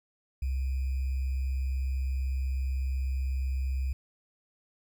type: tone with sample-and-hold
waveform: sine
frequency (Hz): 65.9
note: C2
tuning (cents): +13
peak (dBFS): -27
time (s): 0.42-3.93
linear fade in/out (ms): 5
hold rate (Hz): 2450
effects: none